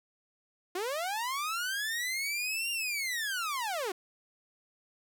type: linear two-way sweep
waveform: sawtooth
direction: up then down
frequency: 342.9 to 2813 to 342.9 Hz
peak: -28 dBFS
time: 0.75-3.92 s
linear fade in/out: 5 ms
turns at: 2.71 s
effects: none